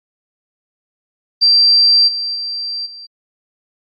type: tone with level steps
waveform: sine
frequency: 4706 Hz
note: D8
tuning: 3 cents sharp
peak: -7 / -18 / -20 / -31 dBFS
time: 1.41-3.07 s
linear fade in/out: 20 ms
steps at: 2.07 / 2.34 / 2.85 s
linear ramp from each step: 20 ms
effects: AAC 48 kbps